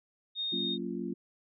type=tone; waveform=sine; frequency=3696 Hz; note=A#7; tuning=16 cents flat; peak=-31 dBFS; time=0.35-0.78 s; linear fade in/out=50 ms
type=chord; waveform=sine; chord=Gb major seventh; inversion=none; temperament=just; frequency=185 / 231.2 / 277.5 / 346.9 Hz; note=Gb3 / Bb3 / Db4 / F4; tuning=0 / -14 / +2 / -12 cents; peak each=-39 / -38 / -40 / -38 dBFS; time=0.52-1.14 s; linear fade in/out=10 ms
effects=none